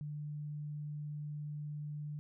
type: tone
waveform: sine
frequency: 148.6 Hz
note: D3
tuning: 21 cents sharp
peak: -39 dBFS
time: 0.01-2.19 s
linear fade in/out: 0 ms
effects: none